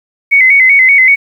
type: tone with vibrato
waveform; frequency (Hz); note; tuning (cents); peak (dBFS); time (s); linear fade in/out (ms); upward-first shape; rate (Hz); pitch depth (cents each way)
sine; 2136; C7; +35; -3; 0.31-1.16; 20; square; 5.2; 74
effects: 7-bit